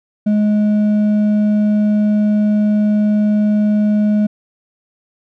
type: tone with hard clipping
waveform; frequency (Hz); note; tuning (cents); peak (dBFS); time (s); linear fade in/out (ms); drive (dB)
sine; 209.9; G#3; +19; -12; 0.26-4.27; 10; 4
effects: none